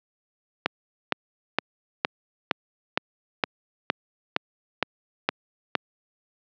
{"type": "click train", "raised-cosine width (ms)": 0.3, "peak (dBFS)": -3, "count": 12, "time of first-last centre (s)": [0.66, 5.753], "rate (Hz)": 2.16, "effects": ["high-pass 200 Hz 12 dB/octave", "low-pass 4000 Hz 12 dB/octave"]}